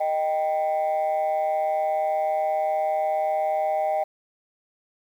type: tone pair together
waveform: sine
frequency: 620.7 / 784 Hz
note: D#5 / G5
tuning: -4 / 0 cents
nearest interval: major third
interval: 404 cents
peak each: -22 dBFS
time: 0-4.04 s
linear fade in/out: 10 ms
effects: tanh soft clip ceiling -18 dBFS + 9-bit